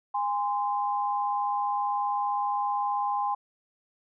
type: tone pair together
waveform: sine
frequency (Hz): 818.3 / 1037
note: G#5 / C6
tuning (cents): -26 / -16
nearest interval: major third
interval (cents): 410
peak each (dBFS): -27 / -29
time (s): 0.14-3.35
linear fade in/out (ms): 10
effects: none